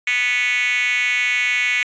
5% pulse tone with high-pass filter, 246.4 Hz, B3, 4 cents flat, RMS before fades -19 dBFS, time 0.07-1.83 s, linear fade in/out 2 ms, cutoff 2200 Hz, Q 6.6, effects resampled to 16000 Hz

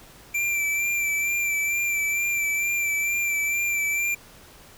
square tone with vibrato, 2349 Hz, D7, in tune, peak -23 dBFS, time 0.34-4.15 s, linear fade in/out 10 ms, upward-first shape sine, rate 2.2 Hz, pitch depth 28 cents each way, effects pink hiss -49 dBFS RMS until 4.77 s

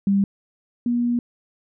sine tone pair in turn, 198.1 / 240.1 Hz, G3 / B3, +18 / -49 cents, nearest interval minor third, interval 333 cents, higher second, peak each -15 / -18 dBFS, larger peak first, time 0.07-0.24 / 0.86-1.19 s, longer second, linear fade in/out 2 ms, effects none

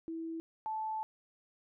sine tone pair in turn, 327.1 / 873.3 Hz, E4 / A5, -13 / -13 cents, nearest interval octave + perfect fourth, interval 1700 cents, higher second, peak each -37 / -34 dBFS, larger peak second, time 0.08-0.4 / 0.66-1.03 s, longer second, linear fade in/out 0 ms, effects none

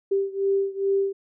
sine beating tone pair, 392 / 394.4 Hz, G4 / G4, 0 / +11 cents, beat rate 2.4 Hz, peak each -23 / -25 dBFS, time 0.11-1.13 s, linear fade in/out 10 ms, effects none

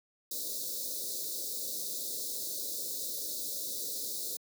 white band-stop noise, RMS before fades -37 dBFS, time 0.31-4.37 s, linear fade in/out 5 ms, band 610 to 3700 Hz, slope 96 dB/octave, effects high-pass 300 Hz 12 dB/octave

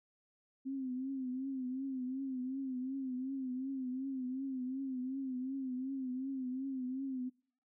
sine tone with vibrato, 261.6 Hz, C4, in tune, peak -36 dBFS, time 0.65-7.3 s, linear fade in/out 20 ms, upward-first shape triangle, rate 2.7 Hz, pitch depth 86 cents each way, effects noise-tail reverb RT60 0.5 s tail -22 dB re dry

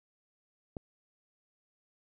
click, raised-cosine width 2 ms, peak -25 dBFS, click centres 0.768 s, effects none

